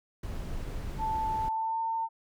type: noise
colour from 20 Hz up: brown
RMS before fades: -36 dBFS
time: 0.23-1.49 s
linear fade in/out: 5 ms
type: tone with pitch glide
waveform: sine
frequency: 880 to 903.2 Hz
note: A5 to A5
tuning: 0 to +45 cents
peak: -28 dBFS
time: 0.98-2.09 s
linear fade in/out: 50 ms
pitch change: +45 cents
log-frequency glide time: 1.41-1.83 s
effects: none